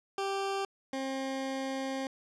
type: tone pair in turn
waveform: 20% pulse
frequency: 392 / 267.2 Hz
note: G4 / C4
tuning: 0 / +36 cents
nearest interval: perfect fifth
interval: 664 cents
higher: first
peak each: -26 / -28 dBFS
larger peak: first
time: 0.18-0.65 / 0.93-2.07 s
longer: second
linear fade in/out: 2 ms
effects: low-pass 7000 Hz 12 dB/octave